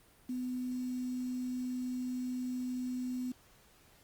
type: tone with quantisation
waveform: sine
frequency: 251.3 Hz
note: B3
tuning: 30 cents sharp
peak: -34 dBFS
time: 0.29-3.32 s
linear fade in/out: 5 ms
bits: 9
effects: pink hiss -63 dBFS RMS until 4.03 s + Opus 32 kbps